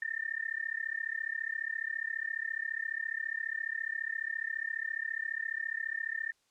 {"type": "tone with amplitude modulation", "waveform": "sine", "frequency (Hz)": 1803, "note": "A6", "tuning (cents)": 42, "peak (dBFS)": -29, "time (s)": [0.02, 6.32], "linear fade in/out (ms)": 2, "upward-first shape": "sine", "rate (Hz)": 34.6, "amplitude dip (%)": 100, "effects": ["white hiss -73 dBFS RMS until 6.5 s", "low-pass 8000 Hz 12 dB/octave"]}